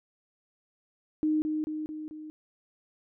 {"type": "tone with echo", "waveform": "sine", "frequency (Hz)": 308.4, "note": "D#4", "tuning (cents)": -15, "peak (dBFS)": -23, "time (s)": [1.23, 1.42], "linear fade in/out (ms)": 0, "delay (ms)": 220, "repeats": 4, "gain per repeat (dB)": -4, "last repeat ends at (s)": 2.3, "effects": []}